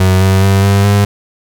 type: tone with pitch steps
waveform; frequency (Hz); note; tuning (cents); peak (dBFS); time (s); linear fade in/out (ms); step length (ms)
35% pulse; 93.6 / 95.46 / 97.35 / 99.28 / 101.25; F#2 / G2 / G2 / G2 / G#2; +20 / -45 / -12 / +22 / -43; -5; 0-1.05; 5; 210
effects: none